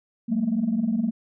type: tone cluster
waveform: sine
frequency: 185.9 / 210.9 / 230.5 Hz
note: F#3 / G#3 / A#3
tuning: +8 / +27 / -19 cents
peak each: -30 / -25 / -22 dBFS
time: 0.28-1.11 s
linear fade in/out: 20 ms
effects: tanh soft clip ceiling -15 dBFS

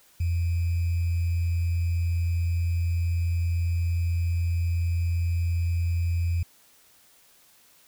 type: tone with sample-and-hold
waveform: sine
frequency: 85.3 Hz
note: F2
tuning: 40 cents flat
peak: -22 dBFS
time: 0.2-6.43 s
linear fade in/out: 5 ms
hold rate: 2450 Hz
effects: white hiss -58 dBFS RMS until 7.87 s

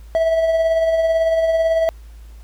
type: tone with tremolo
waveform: triangle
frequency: 653 Hz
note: E5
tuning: 17 cents flat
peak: -10 dBFS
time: 0.15-1.89 s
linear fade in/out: 0 ms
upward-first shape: triangle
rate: 18 Hz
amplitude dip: 45%
effects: added 55 Hz sine -36 dBFS peak until 2.43 s + pink hiss -54 dBFS RMS until 2.43 s

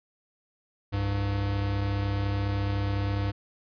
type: tone pair together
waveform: square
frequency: 66.2 / 100.42 Hz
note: C2 / G2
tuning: +21 / +42 cents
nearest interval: perfect fifth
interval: 721 cents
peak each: -34 / -27 dBFS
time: 0.92-3.32 s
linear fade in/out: 20 ms
effects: resampled to 11025 Hz

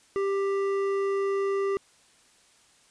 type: tone with hard clipping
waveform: sine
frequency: 394.1 Hz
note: G4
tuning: 9 cents sharp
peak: -26 dBFS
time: 0.16-1.77 s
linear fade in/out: 0 ms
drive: 10 dB
effects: white hiss -60 dBFS RMS until 2.9 s + resampled to 22050 Hz

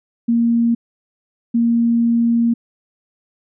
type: tone pair in turn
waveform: sine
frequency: 233.4 / 233.4 Hz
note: A#3 / A#3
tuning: +2 / +2 cents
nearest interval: unison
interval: 0 cents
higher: neither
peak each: -12 dBFS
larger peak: neither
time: 0.28-0.75 / 1.54-2.54 s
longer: second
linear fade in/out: 10 ms
effects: none

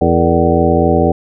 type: harmonic tone with a mistuned harmonic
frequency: 84 Hz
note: E2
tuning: 33 cents sharp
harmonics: 1 / 2 / 3 / 4 / 5 / 6 / 7 / 9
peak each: -17 / -17 / -17 / -17 / -17 / -17 / -17 / -17 dBFS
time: 0.01-1.12 s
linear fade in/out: 5 ms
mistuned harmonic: 6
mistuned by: -97 cents
effects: none

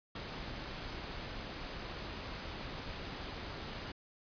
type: noise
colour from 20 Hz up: pink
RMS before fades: -43 dBFS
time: 0.15-3.92 s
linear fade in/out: 5 ms
effects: resampled to 11025 Hz

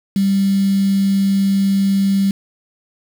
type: tone with quantisation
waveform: sine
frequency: 196 Hz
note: G3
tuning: in tune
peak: -12 dBFS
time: 0.16-2.31 s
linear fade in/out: 2 ms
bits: 5
effects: none

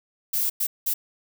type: noise bursts at uneven times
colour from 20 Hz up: violet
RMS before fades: -24 dBFS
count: 3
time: 0.33-0.5 / 0.6-0.67 / 0.86-0.94 s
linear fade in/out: 10 ms
effects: none

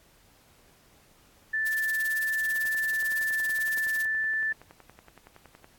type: tone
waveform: sine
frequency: 1760 Hz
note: A6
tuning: in tune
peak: -25 dBFS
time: 1.53-4.53 s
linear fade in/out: 10 ms
type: noise with tremolo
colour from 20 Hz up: blue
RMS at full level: -35 dBFS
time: 1.66-4.05 s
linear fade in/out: 2 ms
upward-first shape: triangle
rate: 18 Hz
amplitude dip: 100%
type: click train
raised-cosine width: 0.5 ms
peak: -33 dBFS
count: 34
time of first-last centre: 2.56-5.644 s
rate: 10.7 Hz
effects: pink hiss -60 dBFS RMS until 5.78 s + AAC 64 kbps

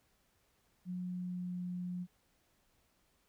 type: tone with pitch glide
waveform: sine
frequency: 180.6 to 178.94 Hz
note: F#3 to F3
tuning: -42 to +42 cents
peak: -37 dBFS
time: 0.85-2.07 s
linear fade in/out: 50 ms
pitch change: -16 cents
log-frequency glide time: 0.98-1.61 s
effects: pink hiss -74 dBFS RMS until 3.28 s

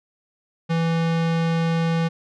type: tone with low-pass filter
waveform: square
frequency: 165.3 Hz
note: E3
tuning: 5 cents sharp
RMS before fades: -21 dBFS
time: 0.69-2.09 s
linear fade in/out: 20 ms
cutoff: 4000 Hz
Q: 0.78
effects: none

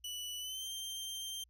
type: tone with pitch glide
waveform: sawtooth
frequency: 2960 to 3154 Hz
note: F#7 to G7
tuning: 0 to +10 cents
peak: -37 dBFS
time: 0.04-1.44 s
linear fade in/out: 5 ms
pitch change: +110 cents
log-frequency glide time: 0.39-0.66 s
effects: added 60 Hz sine -66 dBFS peak until 1.49 s

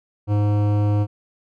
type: tone with hard clipping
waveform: sine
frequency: 103.7 Hz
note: G#2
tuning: 2 cents flat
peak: -18 dBFS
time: 0.27-1.07 s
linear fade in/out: 50 ms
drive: 15 dB
effects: none

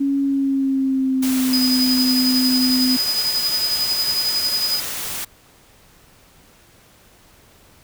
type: tone with pitch glide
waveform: sine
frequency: 277.2 to 255.7 Hz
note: C#4 to C4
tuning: 0 to -40 cents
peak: -16 dBFS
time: 0-2.97 s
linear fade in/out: 10 ms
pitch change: -140 cents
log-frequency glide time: 0.2-1.61 s
type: noise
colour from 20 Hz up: white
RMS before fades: -27 dBFS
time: 1.22-5.25 s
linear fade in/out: 10 ms
type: tone with tremolo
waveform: sine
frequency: 4978 Hz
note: D#8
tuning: in tune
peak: -16 dBFS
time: 1.53-4.8 s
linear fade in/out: 2 ms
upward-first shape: triangle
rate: 11 Hz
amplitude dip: 55%
effects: pink hiss -51 dBFS RMS until 7.83 s

